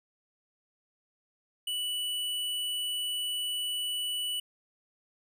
square tone, 2960 Hz, F#7, in tune, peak -31 dBFS, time 1.67-4.4 s, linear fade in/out 5 ms, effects none

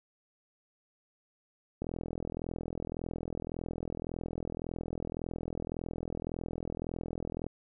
click train, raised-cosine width 2 ms, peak -23 dBFS, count 237, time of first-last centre 1.82-7.466 s, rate 41.8 Hz, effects none

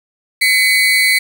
35% pulse tone pair together, 2031 / 2240 Hz, B6 / C#7, +48 / +18 cents, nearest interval major second, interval 170 cents, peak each -11 dBFS, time 0.41-1.19 s, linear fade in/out 10 ms, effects 7-bit

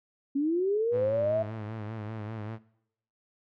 sine linear sweep, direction up, 270 to 665 Hz, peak -24 dBFS, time 0.35-1.43 s, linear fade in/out 10 ms
sawtooth tone with vibrato, 108.4 Hz, A2, 25 cents flat, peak -31 dBFS, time 0.91-2.59 s, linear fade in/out 50 ms, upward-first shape sine, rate 5.1 Hz, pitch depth 65 cents each way
effects noise-tail reverb RT60 0.8 s tail -21 dB re dry + low-pass 2000 Hz 12 dB/octave

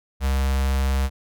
square tone with notch filter, 67.2 Hz, C2, 47 cents sharp, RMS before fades -21 dBFS, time 0.2-1.1 s, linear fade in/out 50 ms, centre 300 Hz, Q 0.94, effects none

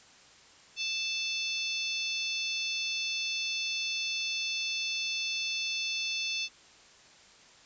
harmonic tone, 880 Hz, A5, in tune, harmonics 3 / 4 / 5 / 6 / 7, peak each -34 / -36 / -38 / -40 / -41 dBFS, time 0.76-6.49 s, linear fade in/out 50 ms, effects white hiss -56 dBFS RMS until 7.65 s + resampled to 16000 Hz

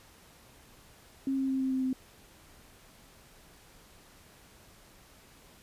sine tone with pitch steps, 269.3 / 267.3 / 265.3 / 263.3 / 261.3 / 259.4 Hz, C#4 / C4 / C4 / C4 / C4 / C4, -50 / +37 / +24 / +11 / -2 / -15 cents, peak -27 dBFS, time 1.27-1.93 s, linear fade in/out 2 ms, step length 110 ms, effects pink hiss -57 dBFS RMS until 5.62 s + resampled to 32000 Hz

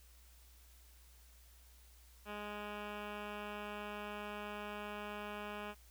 10% pulse tone with low-pass filter, 207.7 Hz, G#3, in tune, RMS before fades -45 dBFS, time 2.25-5.75 s, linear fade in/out 50 ms, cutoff 2300 Hz, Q 3.9, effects added 60 Hz sine -60 dBFS peak until 5.9 s + white hiss -66 dBFS RMS until 5.9 s

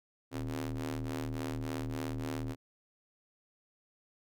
sawtooth ring-modulated tone, 77.1 Hz, D#2, 15 cents flat, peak -28 dBFS, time 0.31-2.56 s, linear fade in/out 50 ms, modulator 191 Hz, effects none

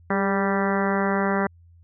harmonic tone with a mistuned harmonic, 196 Hz, G3, in tune, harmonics 1 / 2 / 3 / 4 / 5 / 6 / 7 / 8 / 9 / 10, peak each -24 / -27 / -29 / -30 / -31 / -32 / -32 / -33 / -34 / -34 dBFS, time 0.1-1.47 s, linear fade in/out 5 ms, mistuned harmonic 2, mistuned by +34 cents, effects added 85 Hz sine -49 dBFS peak until 1.83 s

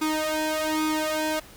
sawtooth tone with flanger, 310.8 Hz, D#4, 2 cents flat, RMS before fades -26 dBFS, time 0.01-1.4 s, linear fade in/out 10 ms, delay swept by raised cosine 0.83 to 2.03 ms, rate 1.2 Hz, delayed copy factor +0.85, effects pink hiss -48 dBFS RMS until 1.56 s

